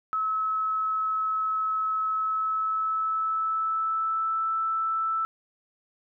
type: tone with pitch glide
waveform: sine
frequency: 1293 to 1320.9 Hz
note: E6 to E6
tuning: -34 to +3 cents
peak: -24 dBFS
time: 0.13-5.25 s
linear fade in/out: 0 ms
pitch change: +37 cents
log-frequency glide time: 2.08-4.51 s
effects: none